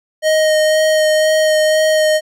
square tone with vibrato, 622.3 Hz, D#5, in tune, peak -11 dBFS, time 0.22-2.21 s, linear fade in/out 50 ms, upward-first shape sine, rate 2 Hz, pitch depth 11 cents each way, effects low-pass 11000 Hz 12 dB/octave

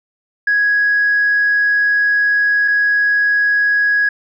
sine tone pair in turn, 1663 / 1663 Hz, G#6 / G#6, +2 / +2 cents, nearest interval unison, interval 0 cents, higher neither, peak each -10 dBFS, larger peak neither, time 0.47-2.68 / 2.68-4.09 s, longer first, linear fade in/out 5 ms, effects tanh soft clip ceiling -7 dBFS

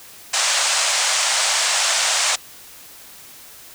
white band-pass noise, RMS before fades -19 dBFS, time 0.33-2.36 s, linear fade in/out 10 ms, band 570 to 8500 Hz, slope 48 dB/octave, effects white hiss -42 dBFS RMS until 3.74 s

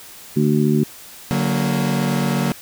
harmonic tone, 74.5 Hz, D2, 25 cents sharp, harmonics 2 / 3 / 4 / 5, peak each -18 / -17 / -23 / -21 dBFS, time 0.36-0.84 s, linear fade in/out 10 ms
40% pulse chord, D augmented, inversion none, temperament equal with one note detuned, 143.98 / 185 / 233.1 Hz, D3 / F#3 / A#3, -34 / 0 / 0 cents, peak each -21 dBFS, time 1.31-2.52 s, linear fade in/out 0 ms
effects white hiss -40 dBFS RMS until 2.61 s

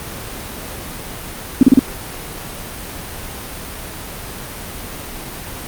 sine tone bursts, 261.6 Hz, C4, in tune, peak -3 dBFS, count 4, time 1.61-1.792 s, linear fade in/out 2 ms, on 20 ms, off 34 ms, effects pink hiss -29 dBFS RMS until 5.67 s + Opus 32 kbps

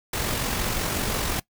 pink noise with amplitude modulation, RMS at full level -25 dBFS, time 0.13-1.4 s, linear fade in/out 5 ms, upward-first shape sine, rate 45.5 Hz, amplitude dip 35%, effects noise-tail reverb RT60 0.1 s tail -21 dB re dry

